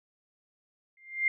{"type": "tone with exponential growth", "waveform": "sine", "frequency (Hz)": 2100, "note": "C7", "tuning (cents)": 6, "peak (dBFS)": -20, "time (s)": [0.97, 1.28], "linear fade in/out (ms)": 2, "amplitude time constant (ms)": 66, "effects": []}